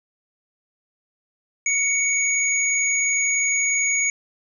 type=tone pair together; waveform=sine; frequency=2236 / 6713 Hz; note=C#7 / G#8; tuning=+14 / +18 cents; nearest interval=octave + perfect fifth; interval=1904 cents; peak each=-21 dBFS; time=1.66-4.1 s; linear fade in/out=2 ms; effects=none